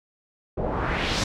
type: noise with low-pass filter sweep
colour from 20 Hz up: pink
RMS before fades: -26 dBFS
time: 0.57-1.24 s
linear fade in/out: 5 ms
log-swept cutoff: 480 to 6400 Hz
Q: 1.7
effects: none